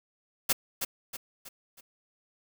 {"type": "noise with echo", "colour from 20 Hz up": "white", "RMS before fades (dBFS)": -24, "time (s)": [0.49, 0.53], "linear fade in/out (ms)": 10, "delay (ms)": 320, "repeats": 4, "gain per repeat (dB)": -7, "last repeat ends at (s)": 1.81, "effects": []}